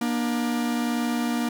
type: tone pair together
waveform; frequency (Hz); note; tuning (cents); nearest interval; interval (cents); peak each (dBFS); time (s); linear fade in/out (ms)
45% pulse; 237.2 / 298.8; A#3 / D4; +30 / +30; major third; 400; -24 / -30; 0.01-1.49; 5
effects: none